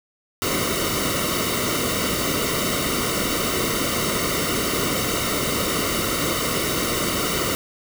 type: noise with comb filter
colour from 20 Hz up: pink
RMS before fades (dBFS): -23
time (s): 0.42-7.55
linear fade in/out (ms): 0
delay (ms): 1.2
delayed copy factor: -0.8
effects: none